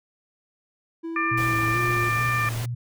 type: tone with pitch glide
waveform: triangle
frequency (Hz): 330.1 to 353.8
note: E4 to F4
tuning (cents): +2 to +23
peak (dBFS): -27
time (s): 1.03-2.1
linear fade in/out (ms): 20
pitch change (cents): +121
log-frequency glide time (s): 1.72-1.78
type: harmonic tone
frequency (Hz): 595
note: D5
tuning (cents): +22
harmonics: 2 / 3 / 4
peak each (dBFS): -25 / -27 / -28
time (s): 1.16-2.49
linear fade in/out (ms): 2
type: tone with vibrato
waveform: sine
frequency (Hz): 117.7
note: A#2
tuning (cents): +17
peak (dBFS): -26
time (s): 1.31-2.75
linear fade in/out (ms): 10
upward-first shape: square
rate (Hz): 2.3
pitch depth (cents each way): 40
type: noise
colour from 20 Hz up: pink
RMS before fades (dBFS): -35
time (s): 1.37-2.66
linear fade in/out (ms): 10
effects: none